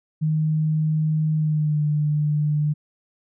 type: tone with pitch glide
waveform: sine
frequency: 155.56 to 149.65 Hz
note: D#3 to D3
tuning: 0 to +33 cents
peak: -18 dBFS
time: 0.21-2.74 s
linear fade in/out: 20 ms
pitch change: -67 cents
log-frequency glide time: 1.35-1.83 s
effects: none